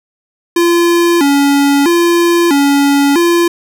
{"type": "tone with vibrato", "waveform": "square", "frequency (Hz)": 311.1, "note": "D#4", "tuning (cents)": 0, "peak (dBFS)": -8, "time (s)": [0.56, 3.48], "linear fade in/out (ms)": 5, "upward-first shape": "square", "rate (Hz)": 0.77, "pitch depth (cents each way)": 170, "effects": []}